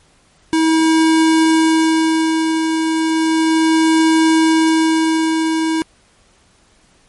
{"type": "tone with tremolo", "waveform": "square", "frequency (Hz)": 321, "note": "E4", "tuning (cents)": -46, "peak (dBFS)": -10, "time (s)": [0.53, 5.82], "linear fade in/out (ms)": 0, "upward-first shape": "sine", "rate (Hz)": 0.34, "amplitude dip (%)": 45, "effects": ["pink hiss -53 dBFS RMS until 7.08 s", "MP3 48 kbps"]}